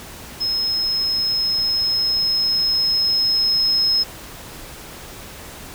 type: tone with level ramp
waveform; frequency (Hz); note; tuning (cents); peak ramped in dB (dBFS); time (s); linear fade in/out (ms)
triangle; 5160; E8; -38; -17 to -12; 0.4-4.04; 20
effects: tanh soft clip ceiling -11 dBFS + pink hiss -37 dBFS RMS until 5.74 s